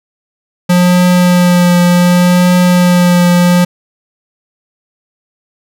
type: tone with vibrato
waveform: square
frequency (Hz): 177.8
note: F3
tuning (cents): +31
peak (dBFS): -6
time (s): 0.69-3.65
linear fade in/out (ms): 10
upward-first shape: triangle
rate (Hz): 0.67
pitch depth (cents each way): 18
effects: none